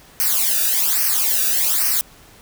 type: noise with flanger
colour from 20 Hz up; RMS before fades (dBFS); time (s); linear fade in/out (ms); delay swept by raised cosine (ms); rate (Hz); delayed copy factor
blue; -18; 0.2-2.01; 0; 0.27 to 0.96; 1.2; -0.95
effects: pink hiss -47 dBFS RMS until 2.41 s